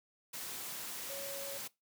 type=tone in noise; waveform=sine; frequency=554.4 Hz; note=C#5; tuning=in tune; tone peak=-44 dBFS; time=1.09-1.58 s; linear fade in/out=10 ms; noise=white; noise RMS=-43 dBFS; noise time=0.33-1.68 s; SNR=-4 dB; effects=noise-tail reverb RT60 0.2 s tail -21 dB re dry + high-pass 100 Hz 12 dB/octave